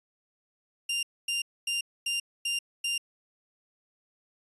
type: tone bursts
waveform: sawtooth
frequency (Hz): 2791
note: F7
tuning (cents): -2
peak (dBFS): -24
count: 6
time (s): 0.89-2.98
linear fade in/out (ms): 5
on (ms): 140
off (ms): 250
effects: resampled to 24000 Hz